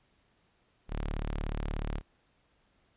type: tone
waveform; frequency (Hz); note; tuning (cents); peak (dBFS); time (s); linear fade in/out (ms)
sawtooth; 36.71; D1; 0; -28; 0.88-2.02; 50
effects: pink hiss -70 dBFS RMS until 2.96 s + resampled to 8000 Hz